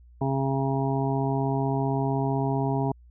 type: harmonic tone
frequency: 135.7 Hz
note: C#3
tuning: 36 cents flat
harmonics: 1 / 2 / 3 / 5 / 6 / 7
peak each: -26 / -29 / -31 / -33 / -34 / -34 dBFS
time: 0.21-2.92 s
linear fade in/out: 5 ms
effects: added 60 Hz sine -49 dBFS peak until 3.1 s